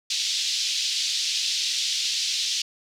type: band-pass noise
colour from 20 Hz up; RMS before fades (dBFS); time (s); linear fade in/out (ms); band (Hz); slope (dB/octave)
white; -26; 0.1-2.62; 5; 3100 to 5400; 24
effects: none